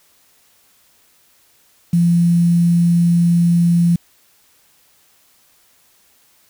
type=tone with quantisation; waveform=sine; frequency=171.5 Hz; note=F3; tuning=31 cents flat; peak=-10 dBFS; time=1.93-3.96 s; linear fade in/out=5 ms; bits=6; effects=white hiss -55 dBFS RMS until 6.49 s